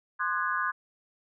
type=chord; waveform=sine; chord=Ab dominant seventh; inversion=first; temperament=equal with one note detuned; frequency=1046.5 / 1214.7 / 1480 / 1661.2 Hz; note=C6 / Eb6 / Gb6 / Ab6; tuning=0 / -42 / 0 / 0 cents; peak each=-32 dBFS; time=0.19-0.72 s; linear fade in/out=20 ms; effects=none